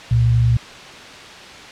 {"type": "tone pair together", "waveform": "sine", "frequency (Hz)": [66.4, 117.12], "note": ["C2", "A#2"], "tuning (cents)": [26, 9], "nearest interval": "minor seventh", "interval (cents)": 983, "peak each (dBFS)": [-21, -12], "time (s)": [0.11, 0.57], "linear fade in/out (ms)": 5, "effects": ["white hiss -36 dBFS RMS until 1.71 s", "low-pass 4000 Hz 12 dB/octave"]}